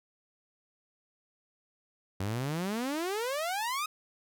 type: exponential sweep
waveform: sawtooth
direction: up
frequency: 92.5 to 1277 Hz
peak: -27 dBFS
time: 2.2-3.86 s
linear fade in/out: 5 ms
effects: none